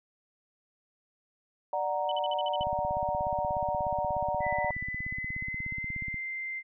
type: chord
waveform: sine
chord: D augmented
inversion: none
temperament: equal with one note detuned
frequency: 590.4 / 740 / 932.3 Hz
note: D5 / F#5 / A#5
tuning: +9 / 0 / 0 cents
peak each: -32 dBFS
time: 1.73-4.71 s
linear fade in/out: 2 ms
type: tone bursts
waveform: sine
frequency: 2998 Hz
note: F#7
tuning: 22 cents sharp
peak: -34 dBFS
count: 8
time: 2.09-2.633 s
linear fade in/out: 2 ms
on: 25 ms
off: 49 ms
type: click train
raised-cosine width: 5 ms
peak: -28 dBFS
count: 60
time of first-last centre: 2.61-6.143 s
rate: 16.7 Hz
type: tone with pitch glide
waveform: sine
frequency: 1990 to 2085 Hz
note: B6 to C7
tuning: +13 to -7 cents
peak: -33 dBFS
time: 4.4-6.63 s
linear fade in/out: 50 ms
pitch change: +80 cents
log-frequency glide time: 4.77-5.98 s
effects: none